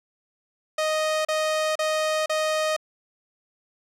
sawtooth tone bursts, 622.3 Hz, D#5, in tune, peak -18 dBFS, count 4, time 0.78-2.765 s, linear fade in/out 5 ms, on 470 ms, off 35 ms, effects low-pass 9000 Hz 12 dB/octave + 10-bit

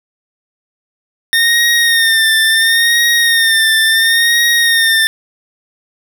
25% pulse tone with vibrato, 1828 Hz, A#6, 34 cents flat, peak -5 dBFS, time 1.33-5.07 s, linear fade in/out 0 ms, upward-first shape sine, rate 0.72 Hz, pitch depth 49 cents each way, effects none

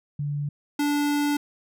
sine / square tone pair in turn, 145.1 / 291 Hz, D3 / D4, -21 / -16 cents, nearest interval octave, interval 1205 cents, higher second, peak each -25 / -22 dBFS, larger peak second, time 0.19-0.49 / 0.79-1.37 s, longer second, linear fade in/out 5 ms, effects none

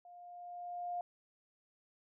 sine tone with level ramp, 706 Hz, F5, 19 cents sharp, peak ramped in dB -53 to -35 dBFS, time 0.05-1.01 s, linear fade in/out 2 ms, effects none

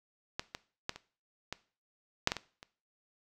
clicks, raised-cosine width 0.2 ms, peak -16 / -21 / -15 / -27 / -19 / -6 / -13 / -20 / -30 dBFS, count 9, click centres 0.395 / 0.549 / 0.894 / 0.96 / 1.526 / 2.274 / 2.319 / 2.367 / 2.629 s, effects noise-tail reverb RT60 0.4 s tail -18 dB re dry

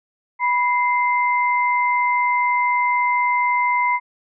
sine tone pair together, 984 / 2081 Hz, B5 / C7, -7 / -10 cents, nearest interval octave + minor second, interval 1297 cents, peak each -17 / -21 dBFS, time 0.39-4 s, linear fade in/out 50 ms, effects none

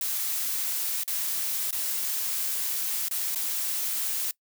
blue noise with dropouts, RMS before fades -29 dBFS, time 0.01-4.31 s, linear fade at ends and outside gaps 1 ms, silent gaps 1.035-1.078 / 1.708-1.727 / 3.084-3.111 / 3.348-3.358 s, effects noise-tail reverb RT60 0.1 s tail -22 dB re dry

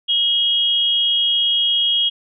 sine tone pair together, 2911 / 3274 Hz, F#7 / G#7, -29 / -25 cents, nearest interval major second, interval 204 cents, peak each -22 / -15 dBFS, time 0.08-2.1 s, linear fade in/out 20 ms, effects none

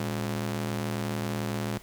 sawtooth ring-modulated tone, 158.4 Hz, D#3, 31 cents sharp, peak -22 dBFS, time 0-1.78 s, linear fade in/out 0 ms, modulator 43.6 Hz, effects pink hiss -51 dBFS RMS until 1.82 s

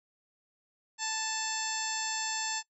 harmonic tone with a mistuned harmonic, 880 Hz, A5, in tune, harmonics 1 / 2 / 3 / 4 / 5 / 6 / 7 / 8, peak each -38 / -39 / -42 / -44 / -41 / -41 / -42 / -37 dBFS, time 0.98-2.63 s, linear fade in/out 50 ms, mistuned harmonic 8, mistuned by +80 cents, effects noise-tail reverb RT60 0.1 s tail -20 dB re dry

